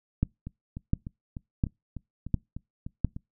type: two click trains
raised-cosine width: 5 ms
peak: -11 / -24 dBFS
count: 5 / 10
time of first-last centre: 0.23-3.047 / 0.47-3.165 s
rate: 1.42 / 3.34 Hz
effects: noise-tail reverb RT60 0.2 s tail -25 dB re dry